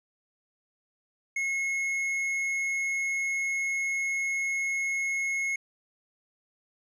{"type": "tone with tanh clipping", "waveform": "triangle", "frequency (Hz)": 2172, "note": "C#7", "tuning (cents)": -36, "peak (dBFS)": -28, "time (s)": [1.36, 5.56], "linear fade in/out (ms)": 5, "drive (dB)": 11, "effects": []}